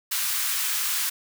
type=high-pass noise; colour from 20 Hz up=white; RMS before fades=-26 dBFS; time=0.11-1.1 s; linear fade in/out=10 ms; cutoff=1100 Hz; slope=24 dB/octave; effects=none